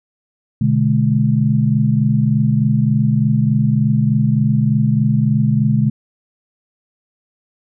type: chord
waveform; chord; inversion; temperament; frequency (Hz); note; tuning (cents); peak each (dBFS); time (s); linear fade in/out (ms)
sine; G# diminished; first; equal with one note detuned; 123.47 / 146.83 / 211.5; B2 / D3 / G#3; 0 / 0 / +32; -16; 0.61-5.9; 5
effects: none